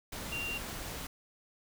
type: tone in noise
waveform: sine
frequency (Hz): 2771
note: F7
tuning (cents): -14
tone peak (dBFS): -35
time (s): 0.32-0.58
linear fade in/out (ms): 5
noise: pink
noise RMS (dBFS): -41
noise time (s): 0.12-1.07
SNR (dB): +3
effects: none